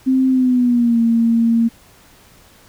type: tone with pitch glide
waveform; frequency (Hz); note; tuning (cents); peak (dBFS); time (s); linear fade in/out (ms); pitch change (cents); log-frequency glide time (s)
sine; 261.6 to 230.4; C4 to A#3; 0 to -20; -11; 0.06-1.69; 20; -220; 0.29-1
effects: pink hiss -48 dBFS RMS until 2.68 s